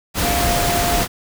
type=tone in noise; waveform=sine; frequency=698.5 Hz; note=F5; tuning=in tune; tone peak=-20 dBFS; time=0.21-1.05 s; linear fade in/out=50 ms; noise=pink; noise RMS=-19 dBFS; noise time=0.14-1.08 s; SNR=-4 dB; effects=none